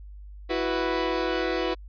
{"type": "chord", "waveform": "sawtooth", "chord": "E suspended second", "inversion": "none", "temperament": "equal", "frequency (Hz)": [329.6, 370, 493.9], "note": ["E4", "F#4", "B4"], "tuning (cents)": [0, 0, 0], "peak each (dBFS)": -25, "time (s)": [0.49, 1.75], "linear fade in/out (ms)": 20, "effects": ["added 50 Hz sine -40 dBFS peak until 1.88 s", "resampled to 11025 Hz"]}